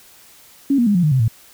sine tone with pitch steps, 277.2 / 238.5 / 205.3 / 176.65 / 152.02 / 130.82 / 112.58 Hz, C#4 / A#3 / G#3 / F3 / D#3 / C3 / A2, 0 / +40 / -20 / +20 / -40 / 0 / +40 cents, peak -12 dBFS, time 0.7-1.281 s, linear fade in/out 5 ms, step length 83 ms, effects white hiss -47 dBFS RMS until 1.53 s

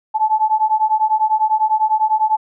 sine beating tone pair, 862 / 872 Hz, A5 / A5, -36 / -16 cents, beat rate 10 Hz, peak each -16 dBFS, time 0.14-2.37 s, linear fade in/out 20 ms, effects none

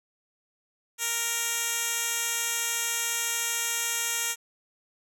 10% pulse tone with band-pass filter, 466.2 Hz, A#4, in tune, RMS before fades -29 dBFS, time 0.98-4.36 s, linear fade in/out 50 ms, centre 8800 Hz, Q 0.87, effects none

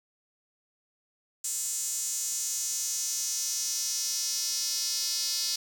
square tone with high-pass filter sweep, 194.8 Hz, G3, 11 cents flat, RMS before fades -31 dBFS, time 1.44-5.56 s, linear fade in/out 5 ms, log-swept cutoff 7400 to 4900 Hz, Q 3.7, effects none

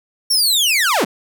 sawtooth linear sweep, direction down, 5588 to 145.3 Hz, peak -10 dBFS, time 0.3-1.05 s, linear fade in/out 10 ms, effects none

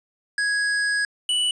square tone pair in turn, 1661.2 / 2960 Hz, G#6 / F#7, 0 / 0 cents, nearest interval minor seventh, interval 1000 cents, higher second, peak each -21 / -20 dBFS, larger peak second, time 0.38-1.05 / 1.29-1.51 s, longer first, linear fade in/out 2 ms, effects resampled to 22050 Hz + 9-bit

